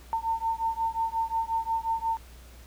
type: beating tone pair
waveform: sine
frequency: 902 / 907.6 Hz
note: A5 / A#5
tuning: +43 / -47 cents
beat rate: 5.6 Hz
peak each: -29 dBFS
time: 0.13-2.17 s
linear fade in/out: 0 ms
effects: added 60 Hz sine -47 dBFS peak until 2.66 s + pink hiss -54 dBFS RMS until 2.66 s